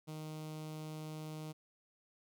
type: tone with notch filter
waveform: sawtooth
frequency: 155.3 Hz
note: D#3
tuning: 3 cents flat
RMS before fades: -45 dBFS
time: 0.07-1.53 s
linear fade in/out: 20 ms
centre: 1700 Hz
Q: 1.5
effects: none